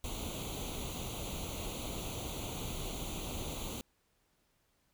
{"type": "noise with comb filter", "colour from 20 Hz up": "pink", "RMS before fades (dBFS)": -40, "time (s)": [0.04, 3.81], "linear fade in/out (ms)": 0, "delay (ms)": 0.29, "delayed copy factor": 0.85, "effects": ["pink hiss -75 dBFS RMS until 4.93 s"]}